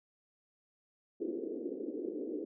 pink band-pass noise, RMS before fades -39 dBFS, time 1.2-2.45 s, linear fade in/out 10 ms, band 270 to 450 Hz, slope 48 dB/octave, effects none

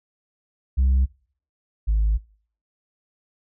sine tone pair in turn, 65.41 / 52.91 Hz, C2 / G#1, 0 / +33 cents, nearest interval major third, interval 367 cents, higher first, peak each -13 / -15 dBFS, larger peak first, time 0.77-1.06 / 1.87-2.18 s, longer second, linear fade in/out 20 ms, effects noise-tail reverb RT60 0.5 s tail -24 dB re dry + tanh soft clip ceiling -14 dBFS

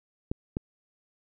clicks, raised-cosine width 3 ms, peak -16 dBFS, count 2, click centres 0.315 / 0.569 s, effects none

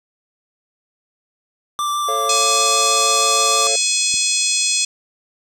square tone with vibrato, 1174.7 Hz, D6, in tune, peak -19 dBFS, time 1.79-3.67 s, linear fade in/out 0 ms, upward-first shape sine, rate 6.3 Hz, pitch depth 10 cents each way
triangle chord, A augmented, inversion none, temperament just, 440 / 550 / 687.5 Hz, A4 / C#5 / E#5, 0 / -14 / -27 cents, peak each -24 dBFS, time 2.08-3.76 s, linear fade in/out 5 ms
harmonic tone, 845 Hz, G#5, 30 cents sharp, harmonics 3 / 4 / 5 / 6 / 7 / 8 / 9 / 10, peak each -24 / -24 / -24 / -24 / -24 / -24 / -24 / -24 dBFS, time 2.29-4.85 s, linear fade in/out 5 ms
click, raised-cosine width 3 ms, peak -25 dBFS, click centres 4.141 s
effects resampled to 32000 Hz + 7-bit

